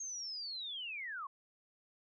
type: linear sweep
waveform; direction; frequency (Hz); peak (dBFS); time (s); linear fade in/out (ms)
sine; down; 6510 to 1046.5; -40; 0-1.27; 5
effects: none